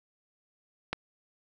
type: click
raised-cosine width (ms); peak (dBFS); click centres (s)
0.3; -14; 0.93
effects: none